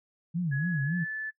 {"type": "tone with vibrato", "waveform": "sine", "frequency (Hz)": 155.7, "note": "D#3", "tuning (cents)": 2, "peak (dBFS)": -26, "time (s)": [0.34, 1.05], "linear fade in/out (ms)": 20, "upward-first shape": "sine", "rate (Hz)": 3.6, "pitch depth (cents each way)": 250}
{"type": "tone with pitch glide", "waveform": "sine", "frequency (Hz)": [1683, 1742.4], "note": ["G#6", "A6"], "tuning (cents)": [23, -17], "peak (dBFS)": -32, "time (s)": [0.51, 1.31], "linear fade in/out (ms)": 20, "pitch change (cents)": 60, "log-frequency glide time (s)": [0.81, 1.02]}
{"effects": ["noise-tail reverb RT60 0.1 s tail -17 dB re dry"]}